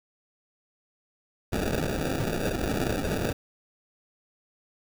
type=noise with sample-and-hold; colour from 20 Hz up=white; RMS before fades=-28 dBFS; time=1.52-3.33 s; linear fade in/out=10 ms; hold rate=1050 Hz; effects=none